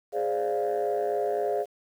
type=chord; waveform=sine; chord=D half-diminished seventh; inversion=second; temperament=equal; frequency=415.3 / 523.3 / 587.3 / 698.5 Hz; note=Ab4 / C5 / D5 / F5; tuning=0 / 0 / 0 / 0 cents; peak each=-27 / -31 / -30 / -29 dBFS; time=0.12-1.66 s; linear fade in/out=50 ms; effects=tanh soft clip ceiling -19 dBFS + 9-bit